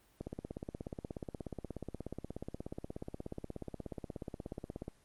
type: click train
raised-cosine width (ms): 2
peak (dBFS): -27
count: 79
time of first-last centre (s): 0.21-4.881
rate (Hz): 16.7
effects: pink hiss -68 dBFS RMS until 5.04 s + Opus 24 kbps